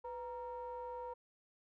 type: ring-modulated tone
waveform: triangle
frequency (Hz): 220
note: A3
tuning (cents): 0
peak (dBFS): -37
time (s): 0.04-1.14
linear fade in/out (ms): 10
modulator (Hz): 718
effects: none